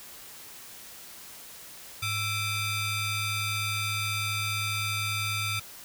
20% pulse ring-modulated tone, 1225 Hz, D#6, 27 cents flat, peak -20 dBFS, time 2.02-5.6 s, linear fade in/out 10 ms, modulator 1120 Hz, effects white hiss -46 dBFS RMS until 5.84 s

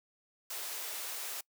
white high-pass noise, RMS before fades -40 dBFS, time 0.5-1.41 s, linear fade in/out 5 ms, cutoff 390 Hz, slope 24 dB/octave, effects noise-tail reverb RT60 0.1 s tail -24 dB re dry

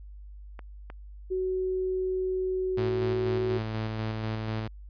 clicks, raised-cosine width 0.5 ms, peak -27 dBFS, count 2, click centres 0.592 / 0.901 s
sine tone, 372.8 Hz, F#4, 13 cents sharp, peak -26 dBFS, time 1.3-3.59 s, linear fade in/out 20 ms
sawtooth tone with tremolo, 110 Hz, A2, in tune, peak -25 dBFS, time 2.77-4.68 s, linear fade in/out 10 ms, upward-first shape square, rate 4.1 Hz, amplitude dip 25%
effects added 50 Hz sine -42 dBFS peak until 4.89 s + resampled to 11025 Hz

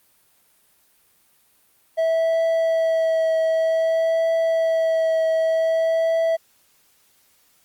triangle tone with vibrato, 651 Hz, E5, 22 cents flat, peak -15 dBFS, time 1.97-6.37 s, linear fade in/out 20 ms, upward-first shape triangle, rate 0.53 Hz, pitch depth 16 cents each way, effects white hiss -60 dBFS RMS until 7.64 s + Opus 32 kbps

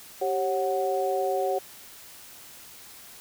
sine tone cluster, 388.4 / 546 / 741 Hz, G4 / C#5 / F#5, -16 / -26 / +2 cents, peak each -28 dBFS, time 0.21-1.59 s, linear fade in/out 10 ms, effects white hiss -47 dBFS RMS until 3.2 s

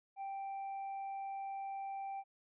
triangle tone, 784 Hz, G5, in tune, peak -38 dBFS, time 0.16-2.24 s, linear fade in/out 50 ms, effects resampled to 8000 Hz

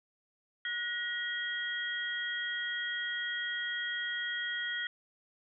sine tone cluster, 1456 / 1900 / 3254 Hz, F#6 / A#6 / G#7, -28 / +33 / -36 cents, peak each -39 / -35 / -39 dBFS, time 0.65-4.87 s, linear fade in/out 2 ms, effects none

